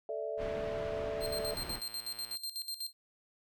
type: chord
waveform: sine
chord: A suspended fourth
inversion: none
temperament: just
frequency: 440 / 586.7 / 660 Hz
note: A4 / D5 / E5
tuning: 0 / -2 / +2 cents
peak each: -39 dBFS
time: 0.09-1.54 s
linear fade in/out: 2 ms
type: low-pass noise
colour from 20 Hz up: pink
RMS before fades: -43 dBFS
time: 0.37-1.81 s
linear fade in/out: 50 ms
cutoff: 2500 Hz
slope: 12 dB/octave
type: tone with tremolo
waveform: sawtooth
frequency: 4175 Hz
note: C8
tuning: 5 cents flat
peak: -33 dBFS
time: 1.2-2.93 s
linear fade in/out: 50 ms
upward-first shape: square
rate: 8.1 Hz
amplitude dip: 75%
type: click train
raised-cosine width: 0.3 ms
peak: -37 dBFS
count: 129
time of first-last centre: 1.21-2.353 s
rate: 112 Hz
effects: none